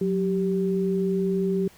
sine tone pair together, 183.6 / 389 Hz, F#3 / G4, -13 / -13 cents, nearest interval octave + minor second, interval 1300 cents, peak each -24 dBFS, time 0.01-1.68 s, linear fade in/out 5 ms, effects pink hiss -53 dBFS RMS until 1.77 s

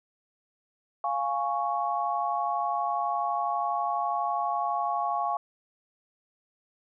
sine chord, Db major, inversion first, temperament equal, 698.5 / 830.6 / 1108.7 Hz, F5 / Ab5 / Db6, 0 / 0 / 0 cents, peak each -30 dBFS, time 1.04-5.37 s, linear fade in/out 2 ms, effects none

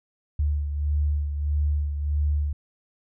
sine beating tone pair, 73.42 / 75.02 Hz, D2 / D2, 0 / +37 cents, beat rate 1.6 Hz, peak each -22 / -31 dBFS, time 0.39-2.53 s, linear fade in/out 5 ms, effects none

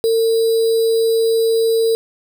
sine tone with sample-and-hold, 453.3 Hz, A#4, 48 cents flat, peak -12 dBFS, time 0.04-1.95 s, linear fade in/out 0 ms, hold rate 4410 Hz, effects none

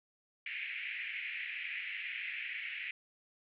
white band-pass noise, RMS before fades -41 dBFS, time 0.46-2.91 s, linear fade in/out 2 ms, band 1900 to 2600 Hz, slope 48 dB/octave, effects none

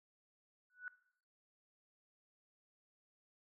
sine tone with exponential growth, 1480 Hz, F#6, in tune, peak -39 dBFS, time 0.7-0.88 s, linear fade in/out 1 ms, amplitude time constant 37 ms, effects noise-tail reverb RT60 0.7 s tail -19 dB re dry

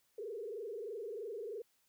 sine tone with frequency modulation, 436.1 Hz, A4, 15 cents flat, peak -40 dBFS, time 0.18-1.62 s, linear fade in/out 5 ms, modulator 23.1 Hz, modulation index 1.9, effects white hiss -75 dBFS RMS until 1.88 s

